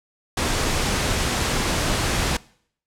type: noise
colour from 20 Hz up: pink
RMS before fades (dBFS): -22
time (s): 0.37-2.37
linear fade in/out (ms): 5
effects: noise-tail reverb RT60 0.6 s tail -22 dB re dry + low-pass 9000 Hz 12 dB/octave